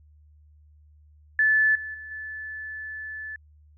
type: tone with level steps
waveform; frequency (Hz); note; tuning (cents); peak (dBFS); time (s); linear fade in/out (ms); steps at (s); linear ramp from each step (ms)
sine; 1740; A6; -20; -17 / -32 / -37 / -33; 1.39-3.36; 2; 1.75 / 1.94 / 2.11; 5
effects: added 75 Hz sine -52 dBFS peak until 3.77 s